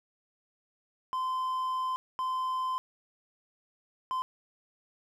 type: tone bursts at uneven times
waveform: triangle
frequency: 1031 Hz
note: C6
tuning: 26 cents flat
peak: -27 dBFS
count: 3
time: 1.13-1.96 / 2.19-2.78 / 4.11-4.22 s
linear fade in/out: 0 ms
effects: none